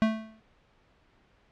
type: tone with exponential decay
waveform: square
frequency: 220 Hz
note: A3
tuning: in tune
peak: -19 dBFS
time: 0.02-0.4 s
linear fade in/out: 0 ms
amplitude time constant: 81 ms
effects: pink hiss -64 dBFS RMS until 1.51 s + low-pass 3000 Hz 12 dB/octave